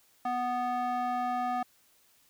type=tone with band-pass filter; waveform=square; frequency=246.9 Hz; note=B3; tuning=in tune; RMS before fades=-31 dBFS; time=0.25-1.63 s; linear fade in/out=5 ms; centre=920 Hz; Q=6.7; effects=white hiss -65 dBFS RMS until 2.29 s